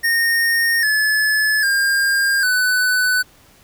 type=tone with pitch steps; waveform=square; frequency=1845 / 1721.4 / 1606.2 / 1498.6 Hz; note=A#6 / A6 / G6 / F#6; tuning=-18 / -38 / +42 / +22 cents; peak=-15 dBFS; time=0.03-3.23 s; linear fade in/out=20 ms; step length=800 ms; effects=pink hiss -50 dBFS RMS until 3.63 s